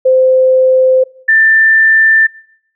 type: tone pair in turn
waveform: sine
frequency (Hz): 518 / 1778.9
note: C5 / A6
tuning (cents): -17 / +18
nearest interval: octave + major sixth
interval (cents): 2135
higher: second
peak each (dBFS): -5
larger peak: neither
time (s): 0.05-1.04 / 1.28-2.27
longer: neither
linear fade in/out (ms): 10
effects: noise-tail reverb RT60 0.7 s tail -23 dB re dry